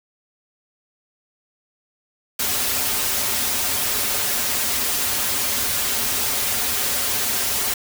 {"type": "noise with comb filter", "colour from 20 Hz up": "white", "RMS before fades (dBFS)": -22, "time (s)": [2.39, 7.74], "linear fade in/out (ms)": 5, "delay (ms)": 6.1, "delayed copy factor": -0.9, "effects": []}